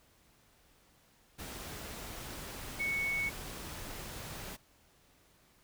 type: tone in noise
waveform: sine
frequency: 2217 Hz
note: C#7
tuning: in tune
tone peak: -31 dBFS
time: 2.79-3.3 s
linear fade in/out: 20 ms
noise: pink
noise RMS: -44 dBFS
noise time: 1.38-4.57 s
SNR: +10 dB
effects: pink hiss -66 dBFS RMS until 5.63 s